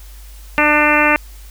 harmonic tone, 298.6 Hz, D4, 29 cents sharp, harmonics 1 / 2 / 3 / 4 / 5 / 6 / 7 / 8 / 9, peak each -19 / -19 / -19 / -19 / -19 / -19 / -19 / -19 / -19 dBFS, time 0.58-1.16 s, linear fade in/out 0 ms, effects added 50 Hz sine -34 dBFS peak until 1.5 s + white hiss -45 dBFS RMS until 1.5 s

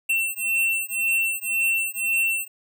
square beating tone pair, 2700 / 2701.9 Hz, E7 / E7, +41 / +42 cents, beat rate 1.9 Hz, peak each -25 dBFS, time 0.09-2.48 s, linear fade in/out 10 ms, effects none

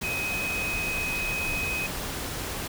sine tone in noise, 2520 Hz, D#7, 21 cents sharp, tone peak -28 dBFS, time 0.03-1.87 s, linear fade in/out 10 ms, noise pink, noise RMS -33 dBFS, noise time 0.01-2.68 s, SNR +2 dB, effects none

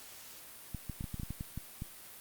clicks, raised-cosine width 5 ms, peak -26 dBFS, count 11, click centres 0.747 / 0.897 / 1.009 / 1.042 / 1.143 / 1.198 / 1.233 / 1.306 / 1.409 / 1.576 / 1.821 s, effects white hiss -51 dBFS RMS until 2.2 s + Opus 48 kbps

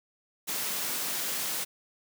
white high-pass noise, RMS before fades -32 dBFS, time 0.47-1.65 s, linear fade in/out 20 ms, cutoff 140 Hz, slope 48 dB/octave, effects none

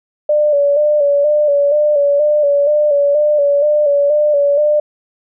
sine tone with vibrato, 584 Hz, D5, 10 cents flat, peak -9 dBFS, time 0.29-4.8 s, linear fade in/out 5 ms, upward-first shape square, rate 2.1 Hz, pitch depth 41 cents each way, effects none

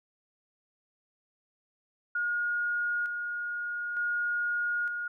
sine tone with tremolo, 1433 Hz, F6, 44 cents sharp, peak -27 dBFS, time 2.15-5.08 s, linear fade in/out 5 ms, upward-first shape square, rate 0.55 Hz, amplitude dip 40%, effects none

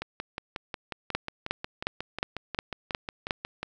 two click trains, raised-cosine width 0.3 ms, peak -17 / -10 dBFS, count 21 / 7, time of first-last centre 0.02-3.63 / 1.15-3.308 s, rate 5.54 / 2.78 Hz, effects none

